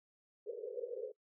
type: band-pass noise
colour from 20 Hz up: pink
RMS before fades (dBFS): -43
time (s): 0.46-1.12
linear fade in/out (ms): 10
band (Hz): 420 to 520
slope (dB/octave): 96
effects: noise-tail reverb RT60 0.1 s tail -22 dB re dry